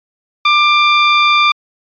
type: tone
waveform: 20% pulse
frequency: 1187 Hz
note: D6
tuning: 18 cents sharp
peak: -3 dBFS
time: 0.45-1.52 s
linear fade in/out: 5 ms
effects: resampled to 11025 Hz